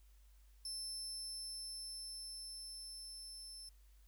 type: tone with level ramp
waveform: 30% pulse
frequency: 5300 Hz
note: E8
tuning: 9 cents sharp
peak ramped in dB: -38 to -46 dBFS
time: 0.65-3.69 s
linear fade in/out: 2 ms
effects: added 50 Hz sine -61 dBFS peak until 4.07 s + white hiss -75 dBFS RMS until 4.07 s